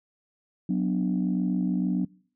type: chord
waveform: sine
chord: B minor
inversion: second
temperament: equal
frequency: 185 / 246.9 / 293.7 Hz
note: F#3 / B3 / D4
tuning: 0 / 0 / 0 cents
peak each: -24 / -28 / -29 dBFS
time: 0.69-2.05 s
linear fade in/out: 5 ms
effects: noise-tail reverb RT60 0.5 s tail -24 dB re dry + tanh soft clip ceiling -16 dBFS